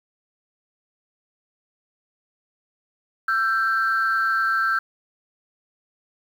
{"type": "tone pair together", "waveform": "sine", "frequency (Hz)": [1339.6, 1568], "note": ["E6", "G6"], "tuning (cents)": [27, 0], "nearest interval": "minor third", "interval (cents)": 273, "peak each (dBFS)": -20, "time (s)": [3.28, 4.79], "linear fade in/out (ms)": 5, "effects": ["tanh soft clip ceiling -14 dBFS", "8-bit"]}